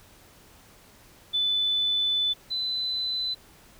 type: tone pair in turn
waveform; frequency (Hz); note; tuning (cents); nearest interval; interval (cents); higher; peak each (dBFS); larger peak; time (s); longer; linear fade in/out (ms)
sine; 3499 / 4017; A7 / B7; -10 / +29; major second; 239; second; -22 / -26; first; 1.33-2.34 / 2.5-3.35; first; 20
effects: pink hiss -54 dBFS RMS until 3.79 s